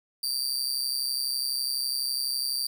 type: tone with amplitude modulation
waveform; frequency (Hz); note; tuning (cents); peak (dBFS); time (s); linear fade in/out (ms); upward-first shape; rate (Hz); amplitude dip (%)
sawtooth; 4700; D8; +1; -20; 0.23-2.67; 5; sine; 132; 95
effects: none